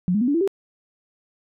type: tone with pitch steps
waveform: sine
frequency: 179.5 / 209.8 / 245.2 / 286.6 / 335 / 391.5 Hz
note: F3 / G#3 / B3 / D4 / E4 / G4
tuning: +48 / +18 / -12 / -42 / +28 / -2 cents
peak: -17 dBFS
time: 0.08-0.476 s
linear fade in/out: 0 ms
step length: 66 ms
effects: none